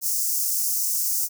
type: high-pass noise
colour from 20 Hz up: white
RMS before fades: -24 dBFS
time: 0.01-1.29 s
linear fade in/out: 50 ms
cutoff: 5300 Hz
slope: 48 dB/octave
effects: none